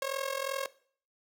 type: tone with amplitude modulation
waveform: sawtooth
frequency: 543 Hz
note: C#5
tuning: 36 cents flat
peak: -24 dBFS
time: 0.02-0.66 s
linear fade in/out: 2 ms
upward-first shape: sine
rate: 42.7 Hz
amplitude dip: 80%
effects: noise-tail reverb RT60 0.5 s tail -19 dB re dry